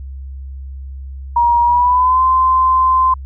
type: tone with pitch glide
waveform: sine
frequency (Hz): 950 to 1036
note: A#5 to C6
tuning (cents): +33 to -17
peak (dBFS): -9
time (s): 1.36-3.14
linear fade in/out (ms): 5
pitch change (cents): +150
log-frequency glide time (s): 1.62-2.22
effects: added 67 Hz sine -26 dBFS peak until 3.25 s